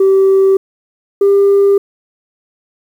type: tone pair in turn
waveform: sine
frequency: 386.4 / 398.4 Hz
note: G4 / G4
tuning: -25 / +28 cents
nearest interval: minor second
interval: 53 cents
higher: second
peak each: -4 dBFS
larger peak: neither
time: 0-0.57 / 1.21-1.78 s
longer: neither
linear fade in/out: 5 ms
effects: tanh soft clip ceiling -4 dBFS + 7-bit